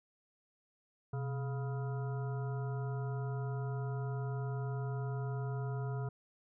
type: harmonic tone with a mistuned harmonic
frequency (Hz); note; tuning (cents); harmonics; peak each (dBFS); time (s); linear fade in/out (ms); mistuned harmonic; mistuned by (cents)
140; C#3; +18; 1 / 3 / 5 / 7 / 9 / 10; -35 / -45 / -49 / -52 / -54 / -55; 1.13-6.09; 5; 1; -150
effects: none

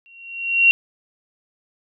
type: tone with exponential growth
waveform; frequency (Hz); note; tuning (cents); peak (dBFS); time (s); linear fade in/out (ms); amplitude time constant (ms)
sine; 2745; F7; -31; -7; 0.06-0.71; 0; 140
effects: none

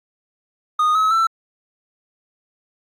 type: tone with pitch steps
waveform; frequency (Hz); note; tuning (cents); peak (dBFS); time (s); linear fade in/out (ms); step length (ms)
triangle; 1235 / 1283.7 / 1334.4; D#6 / E6 / E6; -13 / -46 / +21; -12; 0.79-1.27; 5; 160
effects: AAC 64 kbps

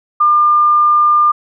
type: tone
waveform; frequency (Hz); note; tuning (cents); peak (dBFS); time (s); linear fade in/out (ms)
sine; 1200; D6; +37; -7; 0.2-1.32; 10
effects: none

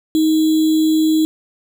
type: tone with sample-and-hold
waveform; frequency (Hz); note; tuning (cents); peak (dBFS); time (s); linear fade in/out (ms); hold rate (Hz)
sine; 314.5; D#4; +19; -11; 0.15-1.25; 0; 3675
effects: none

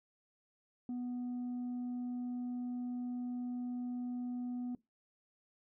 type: tone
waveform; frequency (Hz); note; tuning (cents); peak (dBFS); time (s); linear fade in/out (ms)
sine; 246.2; B3; -5; -34; 0.89-4.75; 2
effects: noise-tail reverb RT60 0.2 s tail -21 dB re dry + tanh soft clip ceiling -36 dBFS

